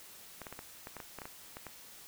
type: clicks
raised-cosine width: 0.5 ms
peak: -28 dBFS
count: 12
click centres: 0.417 / 0.468 / 0.526 / 0.591 / 0.871 / 0.967 / 1.002 / 1.187 / 1.218 / 1.255 / 1.569 / 1.667 s
effects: white hiss -53 dBFS RMS until 2.07 s